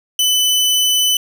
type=tone; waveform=sawtooth; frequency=3004 Hz; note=F#7; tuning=26 cents sharp; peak=-9 dBFS; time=0.19-1.17 s; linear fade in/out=2 ms; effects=none